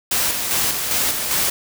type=noise with tremolo; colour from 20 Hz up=white; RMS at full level=-19 dBFS; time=0.11-1.5 s; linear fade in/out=5 ms; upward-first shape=square; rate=2.5 Hz; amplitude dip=40%; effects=none